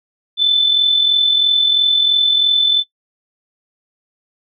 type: tone with amplitude modulation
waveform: sine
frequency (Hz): 3518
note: A7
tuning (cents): -1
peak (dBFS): -8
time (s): 0.37-2.84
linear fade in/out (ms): 50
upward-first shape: sine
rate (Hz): 43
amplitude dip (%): 45
effects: noise-tail reverb RT60 0.1 s tail -20 dB re dry